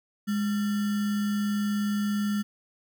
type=tone with sample-and-hold; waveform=sine; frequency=206.4 Hz; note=G#3; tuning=10 cents flat; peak=-24 dBFS; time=0.27-2.43 s; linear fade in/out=20 ms; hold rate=1575 Hz; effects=none